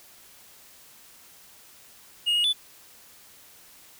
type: tone with pitch steps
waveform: triangle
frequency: 2862 / 2879 / 3478 Hz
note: F7 / F#7 / A7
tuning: +42 / -48 / -21 cents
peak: -19 dBFS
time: 2.26-2.533 s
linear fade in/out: 20 ms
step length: 91 ms
effects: white hiss -52 dBFS RMS until 3.99 s